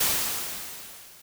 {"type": "noise with level ramp", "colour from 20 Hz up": "white", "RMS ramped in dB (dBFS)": [-22, -51], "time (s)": [0, 1.22], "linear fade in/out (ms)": 10, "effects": []}